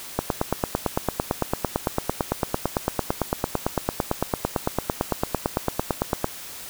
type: click train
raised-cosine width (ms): 1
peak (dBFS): -6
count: 55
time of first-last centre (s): 0.19-6.244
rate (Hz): 8.92
effects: white hiss -38 dBFS RMS until 6.69 s